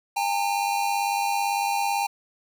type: tone pair together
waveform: square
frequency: 807 / 904.9 Hz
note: G#5 / A5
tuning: -50 / +48 cents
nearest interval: major second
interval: 198 cents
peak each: -25 / -28 dBFS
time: 0.16-2.07 s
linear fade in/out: 10 ms
effects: none